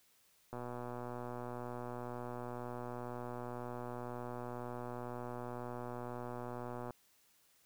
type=click train; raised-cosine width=1 ms; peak=-30 dBFS; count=779; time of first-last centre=0.53-6.907 s; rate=122 Hz; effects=white hiss -70 dBFS RMS until 7.65 s